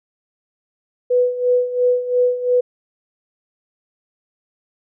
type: tone with tremolo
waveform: sine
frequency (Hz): 495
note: B4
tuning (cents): +4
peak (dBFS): -11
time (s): 1.1-2.61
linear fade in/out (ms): 10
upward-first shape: sine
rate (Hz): 2.9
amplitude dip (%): 75
effects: none